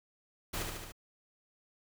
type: noise with echo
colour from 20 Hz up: pink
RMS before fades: -36 dBFS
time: 0.53-0.63 s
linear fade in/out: 10 ms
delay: 73 ms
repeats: 4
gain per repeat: -3 dB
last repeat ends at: 0.922 s
effects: none